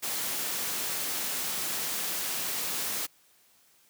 white high-pass noise, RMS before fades -32 dBFS, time 0.02-3.07 s, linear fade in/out 20 ms, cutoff 130 Hz, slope 12 dB/octave, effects white hiss -63 dBFS RMS until 3.89 s + high-pass 80 Hz 12 dB/octave

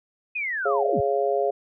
sine linear sweep, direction down, 2547 to 57.2 Hz, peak -25 dBFS, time 0.35-1.01 s, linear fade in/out 10 ms
sine chord, Db major, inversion second, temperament just, 415.8 / 554.4 / 693 Hz, Ab4 / Db5 / F5, +2 / 0 / -14 cents, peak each -24 / -25 / -25 dBFS, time 0.65-1.51 s, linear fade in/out 10 ms
effects none

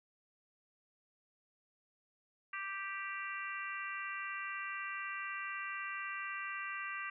harmonic tone, 392 Hz, G4, in tune, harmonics 3 / 4 / 5 / 6 / 7, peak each -44 / -45 / -44 / -48 / -47 dBFS, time 2.53-7.1 s, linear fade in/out 5 ms, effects none

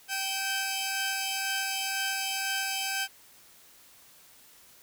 15% pulse tone cluster, 778 / 1558 / 2576 Hz, G5 / G6 / E7, -13 / -11 / -41 cents, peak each -27 dBFS, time 0.08-3.08 s, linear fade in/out 50 ms, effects white hiss -56 dBFS RMS until 4.82 s

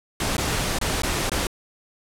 pink noise with dropouts, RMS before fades -24 dBFS, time 0.2-1.47 s, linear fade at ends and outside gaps 2 ms, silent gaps 0.368-0.38 / 0.787-0.813 / 1.02-1.033 / 1.296-1.317 s, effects low-pass 11000 Hz 12 dB/octave

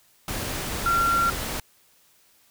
sine tone in noise, 1373 Hz, F6, 30 cents flat, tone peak -19 dBFS, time 0.86-1.3 s, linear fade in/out 2 ms, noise pink, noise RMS -30 dBFS, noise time 0.28-1.6 s, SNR +8 dB, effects white hiss -60 dBFS RMS until 2.5 s

